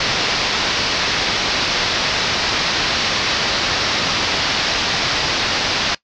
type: low-pass noise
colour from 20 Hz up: white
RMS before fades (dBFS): -19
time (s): 0-5.95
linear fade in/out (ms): 5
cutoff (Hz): 5400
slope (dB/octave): 48
effects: noise-tail reverb RT60 0.1 s tail -20 dB re dry